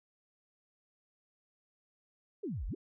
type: exponential two-way sweep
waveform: sine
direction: down then up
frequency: 466.2 to 38.5 to 466.2 Hz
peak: -35 dBFS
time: 2.43-2.75 s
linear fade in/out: 10 ms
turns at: 2.67 s
effects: none